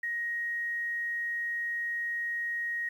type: tone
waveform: sine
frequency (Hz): 1880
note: A#6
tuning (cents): +14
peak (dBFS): -30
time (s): 0.03-2.89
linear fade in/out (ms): 5
effects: 10-bit